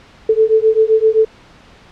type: beating tone pair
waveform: sine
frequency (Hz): 436.3 / 444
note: A4 / A4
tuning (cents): -15 / +16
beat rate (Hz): 7.7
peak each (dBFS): -12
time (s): 0.29-1.25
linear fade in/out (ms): 5
effects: pink hiss -44 dBFS RMS until 1.91 s + low-pass 4000 Hz 12 dB/octave